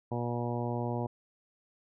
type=harmonic tone; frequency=120 Hz; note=B2; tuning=49 cents flat; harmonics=1 / 2 / 3 / 4 / 5 / 6 / 7 / 8; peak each=-34 / -37 / -39 / -40 / -41 / -42 / -42 / -43 dBFS; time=0.11-1.07 s; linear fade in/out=10 ms; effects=none